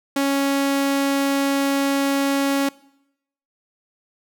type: tone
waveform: sawtooth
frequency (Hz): 277.1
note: C#4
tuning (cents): -1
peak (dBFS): -14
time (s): 0.16-2.69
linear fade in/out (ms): 5
effects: noise-tail reverb RT60 0.8 s tail -22 dB re dry